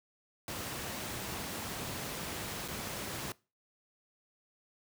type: noise with dropouts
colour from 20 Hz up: pink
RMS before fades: -39 dBFS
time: 0.48-3.32 s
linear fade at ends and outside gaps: 1 ms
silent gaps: 2.679-2.684 s
effects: noise-tail reverb RT60 0.3 s tail -22 dB re dry + high-pass 80 Hz 12 dB/octave